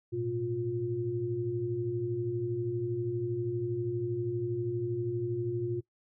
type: tone cluster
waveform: sine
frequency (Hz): 109.5 / 122 / 353.1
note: A2 / B2 / F4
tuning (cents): -8 / -21 / +19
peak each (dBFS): -39 / -36 / -31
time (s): 0.12-5.81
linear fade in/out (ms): 20
effects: noise-tail reverb RT60 0.1 s tail -20 dB re dry